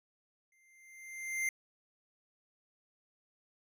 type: tone with exponential growth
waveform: square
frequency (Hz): 2093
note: C7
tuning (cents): 0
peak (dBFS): -30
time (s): 0.52-1.49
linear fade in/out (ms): 2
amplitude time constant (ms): 210
effects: resampled to 32000 Hz

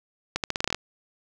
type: accelerating click train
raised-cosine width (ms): 0.2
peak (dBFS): -8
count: 10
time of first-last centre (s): 0.36-0.746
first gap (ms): 78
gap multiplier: 0.84
effects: none

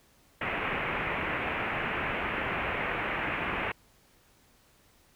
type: low-pass noise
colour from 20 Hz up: white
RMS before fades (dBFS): -32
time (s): 0.41-3.72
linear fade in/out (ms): 5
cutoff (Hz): 2600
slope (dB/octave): 48
effects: pink hiss -63 dBFS RMS until 5.15 s

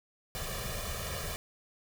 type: noise with comb filter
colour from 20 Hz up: pink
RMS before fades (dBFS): -37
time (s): 0.35-1.36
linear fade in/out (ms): 0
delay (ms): 1.7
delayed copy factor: +0.85
effects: none

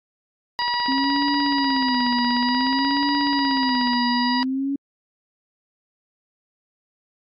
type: harmonic tone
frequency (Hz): 965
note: B5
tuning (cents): -40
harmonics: 1 / 2 / 3 / 4 / 5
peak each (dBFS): -23 / -28 / -33 / -33 / -27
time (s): 0.59-4.43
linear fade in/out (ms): 0
type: click train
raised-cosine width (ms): 0.3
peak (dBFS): -19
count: 56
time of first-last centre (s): 0.62-3.933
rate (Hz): 16.6
type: tone with vibrato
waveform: sine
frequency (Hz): 263.9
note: C4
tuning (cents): +15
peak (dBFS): -21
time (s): 0.88-4.76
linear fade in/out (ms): 5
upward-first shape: sine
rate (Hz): 0.55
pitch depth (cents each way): 140
effects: AAC 64 kbps

